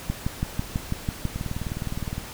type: two click trains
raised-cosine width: 5 ms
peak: -17 / -12 dBFS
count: 17 / 8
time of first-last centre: 1.36-2.181 / 0.1-1.253 s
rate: 19.5 / 6.07 Hz
effects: pink hiss -39 dBFS RMS until 2.33 s